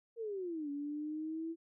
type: exponential two-way sweep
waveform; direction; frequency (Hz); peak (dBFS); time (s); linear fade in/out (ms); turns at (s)
sine; down then up; 472 to 283.5 to 332.2; -37; 0.16-1.56; 50; 0.7
effects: none